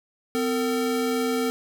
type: tone pair together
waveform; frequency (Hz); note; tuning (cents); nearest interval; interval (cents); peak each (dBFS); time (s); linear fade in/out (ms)
square; 254.8 / 454; C4 / A#4; -46 / -46; minor seventh; 1000; -26; 0.35-1.5; 0
effects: none